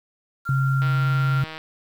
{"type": "tone", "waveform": "sine", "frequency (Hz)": 1384, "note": "F6", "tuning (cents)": -16, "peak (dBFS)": -27, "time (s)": [0.45, 1.43], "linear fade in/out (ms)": 20}
{"type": "tone with pitch glide", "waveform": "sine", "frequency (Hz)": [134.1, 134.95], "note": ["C3", "C#3"], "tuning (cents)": [43, -46], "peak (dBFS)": -18, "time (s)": [0.49, 1.44], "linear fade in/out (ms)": 2, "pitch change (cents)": 11, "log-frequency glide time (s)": [0.82, 1.2]}
{"type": "click train", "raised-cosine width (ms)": 0.3, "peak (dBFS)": -19, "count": 121, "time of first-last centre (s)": [0.82, 1.579], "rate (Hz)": 158}
{"effects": ["8-bit"]}